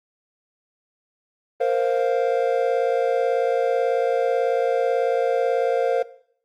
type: chord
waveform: triangle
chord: Bb suspended second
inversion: none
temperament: just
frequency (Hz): 466.2 / 524.4 / 699.2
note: Bb4 / C5 / F5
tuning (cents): 0 / +4 / +2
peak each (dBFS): -20 / -20 / -23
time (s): 1.6-6.03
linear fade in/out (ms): 10
effects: noise-tail reverb RT60 0.6 s tail -18 dB re dry + Opus 24 kbps